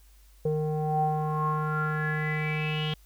square tone with low-pass filter sweep, 153.6 Hz, D#3, 22 cents flat, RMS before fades -28 dBFS, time 0.45-2.94 s, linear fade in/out 5 ms, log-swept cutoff 510 to 3200 Hz, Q 9.5, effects added 50 Hz sine -53 dBFS peak until 3.05 s + white hiss -63 dBFS RMS until 3.05 s

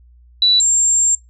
sine tone pair in turn, 3951 / 7409 Hz, B7 / A#8, 0 / -12 cents, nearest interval major seventh, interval 1088 cents, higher second, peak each -9 / -11 dBFS, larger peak first, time 0.42-0.6 / 0.6-1.15 s, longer second, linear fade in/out 2 ms, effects noise-tail reverb RT60 0.2 s tail -24 dB re dry + added 60 Hz sine -44 dBFS peak until 1.29 s

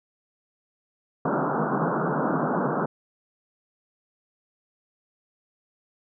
pink band-pass noise, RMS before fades -25 dBFS, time 1.25-2.86 s, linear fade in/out 5 ms, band 140 to 1500 Hz, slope 96 dB/octave, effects none

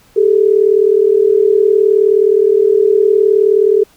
sine tone pair together, 395.9 / 435.2 Hz, G4 / A4, +17 / -19 cents, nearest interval major second, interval 164 cents, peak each -10 dBFS, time 0.16-3.84 s, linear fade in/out 10 ms, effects pink hiss -49 dBFS RMS until 3.96 s

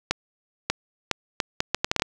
accelerating click train, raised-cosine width 0.2 ms, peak -4 dBFS, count 11, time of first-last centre 0.11-2.021 s, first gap 590 ms, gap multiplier 0.7, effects none

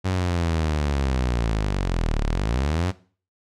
sawtooth linear two-way sweep, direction down then up, 95.2 to 34.65 to 95.2 Hz, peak -17 dBFS, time 0.04-2.92 s, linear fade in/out 20 ms, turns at 2.25 s, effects noise-tail reverb RT60 0.4 s tail -18 dB re dry + low-pass 7000 Hz 12 dB/octave

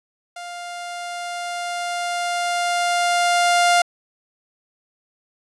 sawtooth tone with level ramp, 701 Hz, F5, 6 cents sharp, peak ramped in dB -28 to -9 dBFS, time 0.36-3.82 s, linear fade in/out 5 ms, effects resampled to 24000 Hz

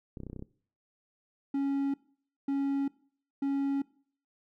clicks, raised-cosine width 3 ms, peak -28 dBFS, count 9, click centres 0.172 / 0.203 / 0.234 / 0.267 / 0.299 / 0.331 / 0.363 / 0.394 / 0.424 s
triangle tone bursts, 277.1 Hz, C#4, 1 cent flat, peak -25 dBFS, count 3, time 1.54-3.82 s, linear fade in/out 5 ms, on 400 ms, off 540 ms
effects noise-tail reverb RT60 0.5 s tail -21 dB re dry

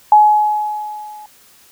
sine tone with level ramp, 845 Hz, G#5, 30 cents sharp, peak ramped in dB -3 to -33 dBFS, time 0.12-1.26 s, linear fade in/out 2 ms, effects white hiss -48 dBFS RMS until 1.71 s

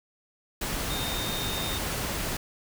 sine tone in noise, 3673 Hz, A#7, 26 cents flat, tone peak -34 dBFS, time 0.9-1.78 s, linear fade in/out 5 ms, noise pink, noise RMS -31 dBFS, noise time 0.61-2.37 s, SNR -6 dB, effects none

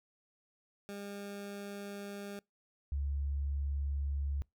20% pulse / sine tone pair in turn, 201.6 / 70.4 Hz, G3 / C#2, +49 / +27 cents, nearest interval octave + tritone, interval 1822 cents, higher first, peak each -37 / -32 dBFS, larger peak second, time 0.89-2.39 / 2.92-4.42 s, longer neither, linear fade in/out 0 ms, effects noise-tail reverb RT60 0.2 s tail -26 dB re dry

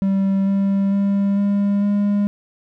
triangle tone with pitch steps, 194.5 / 196.76 / 199.05 / 201.4 / 203.7 Hz, G3 / G3 / G3 / G3 / G#3, -13 / +7 / +27 / +47 / -33 cents, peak -13 dBFS, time 0.02-2.27 s, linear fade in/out 0 ms, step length 450 ms, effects none

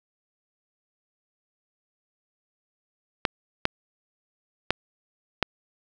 clicks, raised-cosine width 0.3 ms, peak -4 dBFS, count 4, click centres 3.252 / 3.654 / 4.706 / 5.427 s, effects none

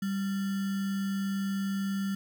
sine tone with sample-and-hold, 196 Hz, G3, in tune, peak -28 dBFS, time 0.02-2.15 s, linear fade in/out 5 ms, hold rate 1575 Hz, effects none

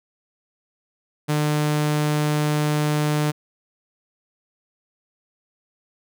sawtooth tone, 150 Hz, D3, 37 cents sharp, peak -15 dBFS, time 1.28-3.32 s, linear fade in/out 20 ms, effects none

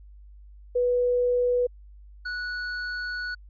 sine / square tone pair in turn, 491.4 / 1472.5 Hz, B4 / F#6, -9 / -9 cents, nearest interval octave + perfect fifth, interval 1900 cents, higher second, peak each -20 / -30 dBFS, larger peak first, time 0.75-1.67 / 2.25-3.35 s, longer second, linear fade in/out 10 ms, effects added 50 Hz sine -45 dBFS peak until 3.49 s + resampled to 11025 Hz

